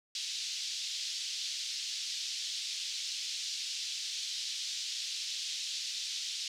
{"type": "band-pass noise", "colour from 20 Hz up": "pink", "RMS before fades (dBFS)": -38, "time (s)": [0.15, 6.48], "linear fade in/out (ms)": 2, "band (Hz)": [3400, 6000], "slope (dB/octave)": 24, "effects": []}